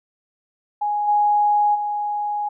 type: tone with level steps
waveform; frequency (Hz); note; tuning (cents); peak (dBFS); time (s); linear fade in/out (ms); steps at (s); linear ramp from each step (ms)
sine; 830.6; G#5; 0; -19 / -14 / -21; 0.81-2.49; 10; 1.07 / 1.74; 20
effects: none